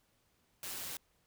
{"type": "noise with amplitude modulation", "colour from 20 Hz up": "white", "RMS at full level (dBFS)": -40, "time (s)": [0.63, 0.97], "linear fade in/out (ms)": 2, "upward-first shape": "sine", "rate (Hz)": 185, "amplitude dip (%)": 50, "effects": ["pink hiss -74 dBFS RMS until 1.26 s"]}